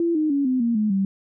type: tone with pitch steps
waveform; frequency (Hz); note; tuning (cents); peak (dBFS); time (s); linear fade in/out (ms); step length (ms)
sine; 338.4 / 308.5 / 281.3 / 256.5 / 233.8 / 213.2 / 194.36; E4 / D#4 / C#4 / C4 / A#3 / G#3 / G3; +45 / -15 / +26 / -34 / +5 / +46 / -15; -18; 0-1.05; 2; 150
effects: none